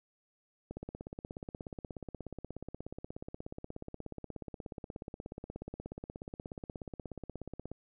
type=click train; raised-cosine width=2 ms; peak=-28 dBFS; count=118; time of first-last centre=0.71-7.716 s; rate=16.7 Hz; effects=none